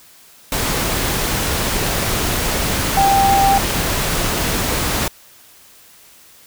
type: tone in noise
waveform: sine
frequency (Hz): 788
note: G5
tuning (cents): +9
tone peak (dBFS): -11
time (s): 2.97-3.58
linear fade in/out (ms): 2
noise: pink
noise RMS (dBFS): -19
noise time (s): 0.52-5.08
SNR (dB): +5
effects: white hiss -46 dBFS RMS until 6.46 s